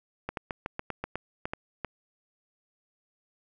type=clicks; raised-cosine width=0.5 ms; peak=-17 dBFS; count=11; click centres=0.29 / 0.372 / 0.508 / 0.661 / 0.794 / 0.903 / 1.04 / 1.156 / 1.455 / 1.535 / 1.847 s; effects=none